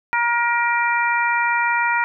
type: harmonic tone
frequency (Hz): 473.1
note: A#4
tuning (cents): +26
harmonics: 2 / 3 / 4 / 5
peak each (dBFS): -20 / -22 / -23 / -24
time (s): 0.13-2.04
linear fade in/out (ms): 0
effects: none